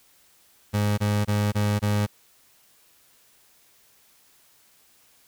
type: tone bursts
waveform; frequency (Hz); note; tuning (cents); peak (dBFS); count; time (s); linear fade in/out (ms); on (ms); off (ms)
30% pulse; 103.83; G#2; 0; -18; 5; 0.73-2.068; 20; 250; 22
effects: white hiss -59 dBFS RMS until 5.27 s